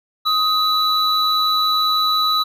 triangle tone pair together, 1256 / 3950 Hz, D#6 / B7, +16 / 0 cents, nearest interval octave + minor sixth, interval 1984 cents, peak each -16 dBFS, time 0.25-2.44 s, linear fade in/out 20 ms, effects none

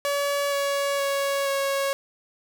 sawtooth tone with pitch steps, 568 / 562.4 / 557 / 551.5 Hz, C#5 / C#5 / C#5 / C#5, +42 / +25 / +8 / -9 cents, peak -19 dBFS, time 0.05-1.93 s, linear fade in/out 0 ms, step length 470 ms, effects none

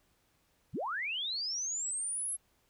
sine linear sweep, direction up, 65.6 to 11130 Hz, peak -33 dBFS, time 0.73-2.37 s, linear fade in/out 20 ms, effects pink hiss -72 dBFS RMS until 2.69 s

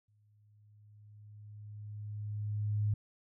sine tone with exponential growth, 104.8 Hz, G#2, 16 cents sharp, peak -27 dBFS, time 0.08-2.94 s, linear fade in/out 5 ms, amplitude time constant 620 ms, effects none

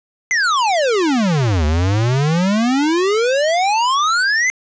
square exponential two-way sweep, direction down then up, 2100 to 73.42 to 2100 Hz, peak -14 dBFS, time 0.31-4.5 s, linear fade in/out 0 ms, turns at 1.65 s, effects resampled to 16000 Hz + 7-bit

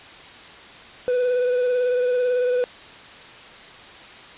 triangle tone with vibrato, 496.6 Hz, B4, 9 cents sharp, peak -16 dBFS, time 1.08-2.64 s, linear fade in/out 0 ms, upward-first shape triangle, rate 18 Hz, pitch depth 31 cents each way, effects white hiss -42 dBFS RMS until 4.37 s + resampled to 8000 Hz

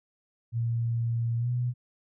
sine tone with pitch glide, 116.54 to 122.76 Hz, A#2 to B2, 0 to -10 cents, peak -25 dBFS, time 0.52-1.74 s, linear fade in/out 50 ms, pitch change +90 cents, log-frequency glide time 1.38-1.49 s, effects none

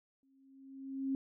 sine tone with exponential growth, 269.3 Hz, C#4, 50 cents flat, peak -30 dBFS, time 0.23-1.15 s, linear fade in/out 1 ms, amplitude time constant 200 ms, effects none

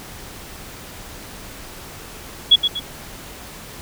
sine tone with echo, 3359 Hz, G#7, 19 cents sharp, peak -6 dBFS, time 2.51-2.56 s, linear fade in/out 10 ms, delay 120 ms, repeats 2, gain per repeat -8 dB, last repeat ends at 2.8 s, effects pink hiss -37 dBFS RMS until 3.81 s

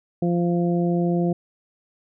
harmonic tone, 173.4 Hz, F3, 12 cents flat, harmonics 1 / 2 / 3 / 4, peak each -20 / -24 / -30 / -31 dBFS, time 0.22-1.33 s, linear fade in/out 5 ms, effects none

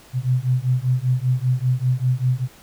sine beating tone pair, 124.6 / 129.7 Hz, B2 / C3, +16 / -15 cents, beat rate 5.1 Hz, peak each -20 dBFS, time 0.13-2.48 s, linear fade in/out 50 ms, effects pink hiss -48 dBFS RMS until 2.62 s

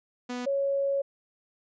sawtooth / sine tone pair in turn, 246.9 / 554.3 Hz, B3 / C#5, 0 / 0 cents, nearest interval octave + major second, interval 1400 cents, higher second, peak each -28 / -24 dBFS, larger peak second, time 0.29-0.46 / 0.46-1.02 s, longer second, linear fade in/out 10 ms, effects resampled to 16000 Hz

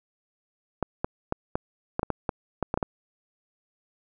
clicks, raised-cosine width 1 ms, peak -11 dBFS, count 12, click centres 0.827 / 1.045 / 1.324 / 1.555 / 1.994 / 2.031 / 2.103 / 2.292 / 2.627 / 2.741 / 2.775 / 2.828 s, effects none

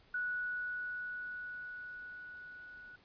sine tone with level ramp, 1471 Hz, F#6, 11 cents flat, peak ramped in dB -33 to -50 dBFS, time 0.14-2.96 s, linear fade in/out 5 ms, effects pink hiss -65 dBFS RMS until 3.04 s + resampled to 11025 Hz

